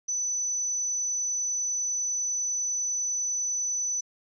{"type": "tone", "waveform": "sine", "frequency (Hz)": 5990, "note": "F#8", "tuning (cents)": 20, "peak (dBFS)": -26, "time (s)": [0.08, 4.01], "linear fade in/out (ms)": 10, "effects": []}